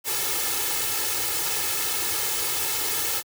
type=noise with comb filter; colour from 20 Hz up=white; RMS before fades=-26 dBFS; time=0.04-3.23 s; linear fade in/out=50 ms; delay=2.3 ms; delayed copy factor=+0.95; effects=high-pass 80 Hz 12 dB/octave